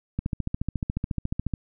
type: click train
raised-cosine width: 5 ms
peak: -14 dBFS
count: 20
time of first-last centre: 0.19-1.538 s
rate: 14.1 Hz
effects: none